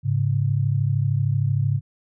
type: tone pair together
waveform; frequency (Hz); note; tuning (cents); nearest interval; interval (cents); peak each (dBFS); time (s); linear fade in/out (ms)
sine; 105.51 / 138.59; G#2 / C#3; +28 / 0; perfect fourth; 472; -21; 0.03-1.81; 50
effects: none